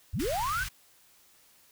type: linear sweep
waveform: sine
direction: up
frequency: 48.04 to 1589 Hz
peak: -28 dBFS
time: 0.13-0.64 s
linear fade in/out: 10 ms
type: band-stop noise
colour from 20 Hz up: pink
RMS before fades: -37 dBFS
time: 0.19-0.69 s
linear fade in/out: 10 ms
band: 130 to 1300 Hz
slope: 24 dB/octave
effects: white hiss -61 dBFS RMS until 1.71 s